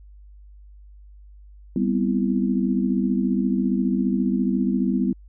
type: chord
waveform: sine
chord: C major seventh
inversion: second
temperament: equal with one note detuned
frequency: 195.32 / 246.9 / 261.6 / 329.6 Hz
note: G3 / B3 / C4 / E4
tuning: -6 / 0 / 0 / 0 cents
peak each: -22 / -23 / -28 / -28 dBFS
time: 1.76-5.13 s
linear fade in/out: 2 ms
effects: added 50 Hz sine -43 dBFS peak until 5.28 s